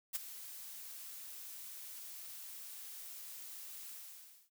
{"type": "noise with ADSR envelope", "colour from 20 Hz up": "blue", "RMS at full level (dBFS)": -35, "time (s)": [0.13, 4.5], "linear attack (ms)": 27, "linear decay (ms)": 16, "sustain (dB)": -14, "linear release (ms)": 590, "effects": []}